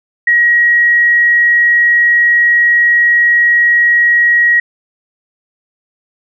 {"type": "tone", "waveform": "sine", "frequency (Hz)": 1900, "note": "A#6", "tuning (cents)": 33, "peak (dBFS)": -6, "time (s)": [0.27, 4.6], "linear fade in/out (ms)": 5, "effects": []}